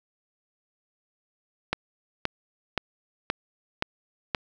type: click train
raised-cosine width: 0.3 ms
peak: -8 dBFS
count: 6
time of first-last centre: 1.73-4.348 s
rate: 1.91 Hz
effects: none